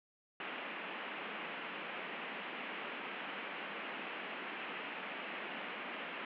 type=band-pass noise; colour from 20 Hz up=white; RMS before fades=-44 dBFS; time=0.4-6.25 s; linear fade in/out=2 ms; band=180 to 2900 Hz; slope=48 dB/octave; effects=none